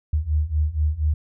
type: beating tone pair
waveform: sine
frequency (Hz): 74 / 78.2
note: D2 / D#2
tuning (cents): +14 / +9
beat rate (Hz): 4.2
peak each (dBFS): -23 / -21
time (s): 0.13-1.14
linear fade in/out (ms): 5
effects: none